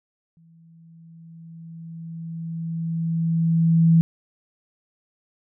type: tone with exponential growth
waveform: sine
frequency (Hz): 164.81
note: E3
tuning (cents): 0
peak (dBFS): -11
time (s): 0.37-4.01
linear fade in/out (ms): 0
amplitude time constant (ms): 790
effects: none